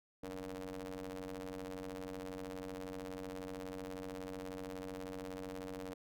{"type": "ring-modulated tone", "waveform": "sawtooth", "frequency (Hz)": 92.7, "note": "F#2", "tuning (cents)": 4, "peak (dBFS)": -36, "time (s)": [0.23, 5.94], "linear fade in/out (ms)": 5, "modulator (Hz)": 379, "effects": []}